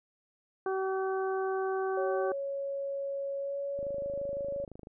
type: harmonic tone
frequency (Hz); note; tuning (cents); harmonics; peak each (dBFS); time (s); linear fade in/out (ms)
381.6; G4; -47; 1 / 2 / 3 / 4; -30 / -36 / -40 / -42; 0.66-2.32; 2
type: tone with pitch glide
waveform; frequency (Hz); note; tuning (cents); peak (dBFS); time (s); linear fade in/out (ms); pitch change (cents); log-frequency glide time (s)
sine; 554.4 to 560.5; C#5 to C#5; 0 to +19; -32; 1.97-4.65; 5; +19; 3.39-3.57
type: click train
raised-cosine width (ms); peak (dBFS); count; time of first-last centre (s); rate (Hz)
2; -33; 29; 3.79-4.871; 25.9
effects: none